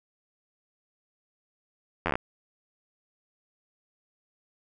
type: slowing click train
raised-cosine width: 0.5 ms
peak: -11 dBFS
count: 8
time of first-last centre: 2.06-2.155 s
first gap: 11 ms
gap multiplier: 1.07
effects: none